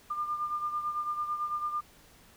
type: beating tone pair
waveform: sine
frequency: 1200 / 1209 Hz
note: D6 / D6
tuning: +37 / +50 cents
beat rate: 9 Hz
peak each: -31 / -38 dBFS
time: 0.1-1.81 s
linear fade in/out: 10 ms
effects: pink hiss -58 dBFS RMS until 2.36 s